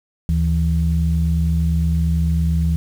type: tone pair together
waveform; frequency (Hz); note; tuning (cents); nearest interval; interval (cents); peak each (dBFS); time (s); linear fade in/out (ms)
sine; 75.96 / 164.81; D#2 / E3; -41 / 0; octave + minor second; 1341; -16 / -18; 0.29-2.76; 0
effects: tanh soft clip ceiling -7 dBFS + 7-bit